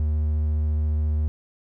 triangle tone, 76.2 Hz, D#2, 36 cents flat, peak -18 dBFS, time 0-1.28 s, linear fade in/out 0 ms, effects none

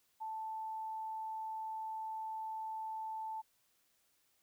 sine tone, 880 Hz, A5, in tune, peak -39 dBFS, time 0.2-3.42 s, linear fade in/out 20 ms, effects white hiss -75 dBFS RMS until 4.42 s

